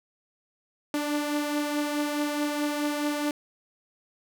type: beating tone pair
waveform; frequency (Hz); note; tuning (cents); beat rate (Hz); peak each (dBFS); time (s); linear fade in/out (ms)
sawtooth; 293.7 / 298.4; D4 / D4; 0 / +28; 4.7; -23 / -30; 0.94-3.31; 2
effects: none